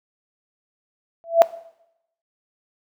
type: tone with exponential growth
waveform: sine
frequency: 668 Hz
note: E5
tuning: 23 cents sharp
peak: -4 dBFS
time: 1.24-1.42 s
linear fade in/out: 0 ms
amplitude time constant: 38 ms
effects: noise-tail reverb RT60 0.8 s tail -18 dB re dry